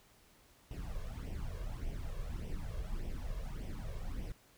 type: noise with flanger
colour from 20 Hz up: brown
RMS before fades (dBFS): -40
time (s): 0.71-4.32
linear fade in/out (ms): 2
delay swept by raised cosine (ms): 0.35 to 1.85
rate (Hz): 1.7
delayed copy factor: +0.85
effects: pink hiss -65 dBFS RMS until 4.57 s